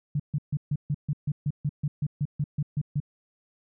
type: tone bursts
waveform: sine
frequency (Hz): 146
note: D3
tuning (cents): -10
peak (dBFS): -23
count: 16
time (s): 0.15-3.002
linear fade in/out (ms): 5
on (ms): 47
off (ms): 140
effects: none